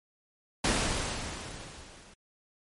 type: noise with level ramp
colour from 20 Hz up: pink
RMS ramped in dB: -25 to -54 dBFS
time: 0.64-2.14 s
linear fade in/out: 5 ms
effects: low-pass 11000 Hz 12 dB/octave + MP3 48 kbps